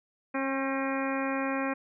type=harmonic tone with a mistuned harmonic; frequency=270 Hz; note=C#4; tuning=45 cents flat; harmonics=1 / 2 / 3 / 4 / 5 / 6 / 7 / 8 / 9; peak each=-31 / -34 / -38 / -37 / -41 / -39 / -40 / -44 / -40 dBFS; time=0.34-1.74 s; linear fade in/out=10 ms; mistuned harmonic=6; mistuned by=-32 cents; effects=none